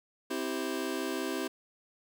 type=chord; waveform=sawtooth; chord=C major; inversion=none; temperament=just; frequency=261.6 / 327 / 392.4 Hz; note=C4 / E4 / G4; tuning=0 / -14 / +2 cents; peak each=-32 dBFS; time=0.3-1.48 s; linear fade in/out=10 ms; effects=11-bit